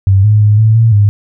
sine tone with pitch steps, 97 / 106.2 / 105.1 / 110 / 113.8 / 102.8 Hz, G2 / G#2 / G#2 / A2 / A#2 / G#2, -18 / +39 / +21 / 0 / -41 / -17 cents, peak -4 dBFS, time 0.07-1.09 s, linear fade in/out 0 ms, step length 170 ms, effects none

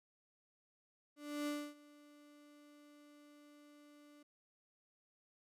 35% pulse tone with ADSR envelope, 293.7 Hz, D4, in tune, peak -35 dBFS, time 1.16-4.23 s, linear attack 310 ms, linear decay 270 ms, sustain -23 dB, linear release 6 ms, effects resampled to 32000 Hz

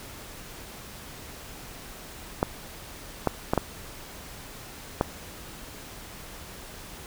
clicks, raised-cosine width 1 ms, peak -7 dBFS, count 5, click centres 2.429 / 3.273 / 3.535 / 3.577 / 5.011 s, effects pink hiss -43 dBFS RMS until 7.06 s

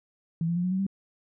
sine tone with pitch steps, 165 / 170.62 / 176.43 / 182.45 / 188.66 / 195.09 Hz, E3 / F3 / F3 / F#3 / F#3 / G3, +2 / -40 / +18 / -24 / +34 / -8 cents, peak -24 dBFS, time 0.41-0.866 s, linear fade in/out 2 ms, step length 76 ms, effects none

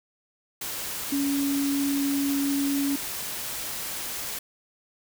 sine tone in noise, 280 Hz, C#4, 18 cents sharp, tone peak -23 dBFS, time 1.12-2.96 s, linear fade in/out 5 ms, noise white, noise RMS -33 dBFS, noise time 0.61-4.39 s, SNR +7 dB, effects none

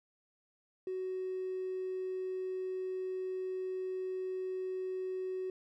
triangle tone with hard clipping, 373 Hz, F#4, 14 cents sharp, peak -35 dBFS, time 0.87-5.5 s, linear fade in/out 2 ms, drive 3 dB, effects none

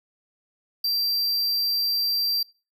square tone, 4709 Hz, D8, 4 cents sharp, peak -22 dBFS, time 0.84-2.43 s, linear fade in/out 5 ms, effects noise-tail reverb RT60 0.3 s tail -22 dB re dry

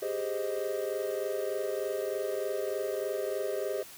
triangle chord, Ab major seventh, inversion third, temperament equal, 392 / 415.3 / 523.3 / 622.3 Hz, G4 / Ab4 / C5 / Eb5, 0 / 0 / 0 / 0 cents, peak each -34 dBFS, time 0.02-3.83 s, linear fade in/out 5 ms, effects white hiss -49 dBFS RMS until 3.97 s

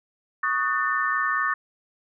sine chord, D# half-diminished seventh, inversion third, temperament just, 1120.1 / 1244.5 / 1493.4 / 1792.1 Hz, C#6 / D#6 / F#6 / A6, +18 / 0 / +16 / +31 cents, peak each -27 / -27 / -31 / -25 dBFS, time 0.43-1.54 s, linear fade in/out 5 ms, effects none

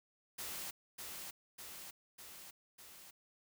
white noise with echo, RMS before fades -44 dBFS, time 0.38-0.71 s, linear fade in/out 10 ms, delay 600 ms, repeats 4, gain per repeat -3 dB, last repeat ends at 3.11 s, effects none

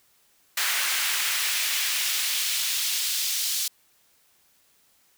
pink noise with high-pass filter sweep, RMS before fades -26 dBFS, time 0.57-3.68 s, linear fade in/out 5 ms, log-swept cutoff 1600 to 4400 Hz, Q 1.1, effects white hiss -63 dBFS RMS until 5.17 s

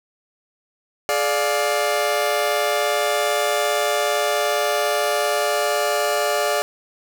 sawtooth chord, D diminished, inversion second, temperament just, 422.9 / 587.3 / 704.8 Hz, Ab4 / D5 / F5, +31 / 0 / +16 cents, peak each -21 / -17 / -20 dBFS, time 1.09-6.62 s, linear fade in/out 0 ms, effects none

